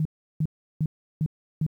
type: tone bursts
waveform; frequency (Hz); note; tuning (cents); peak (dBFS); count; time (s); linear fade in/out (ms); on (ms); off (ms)
sine; 155.56; D#3; 0; -21; 5; 0-1.665; 2; 53; 350
effects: 10-bit